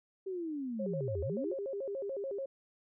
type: linear two-way sweep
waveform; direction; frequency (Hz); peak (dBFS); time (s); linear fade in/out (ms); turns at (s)
sine; down then up; 392 to 73.42 to 392; -35; 0.26-1.54; 10; 1.22
type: tone with vibrato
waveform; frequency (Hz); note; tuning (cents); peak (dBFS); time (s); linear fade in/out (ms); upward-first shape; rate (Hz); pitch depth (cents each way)
sine; 466.2; A#4; 0; -35; 0.79-2.46; 10; square; 6.9; 260
effects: none